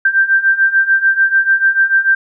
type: beating tone pair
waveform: sine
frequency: 1568 / 1574.8 Hz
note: G6 / G6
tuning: 0 / +8 cents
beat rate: 6.8 Hz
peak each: -14 / -11 dBFS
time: 0.05-2.15 s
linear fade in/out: 5 ms
effects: none